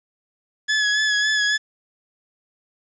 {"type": "tone with vibrato", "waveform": "sawtooth", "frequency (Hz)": 1700, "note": "G#6", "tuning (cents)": 40, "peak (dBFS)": -14, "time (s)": [0.68, 1.58], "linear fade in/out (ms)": 20, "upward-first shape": "sine", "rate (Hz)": 3.6, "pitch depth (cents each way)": 31, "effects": ["resampled to 16000 Hz", "8-bit"]}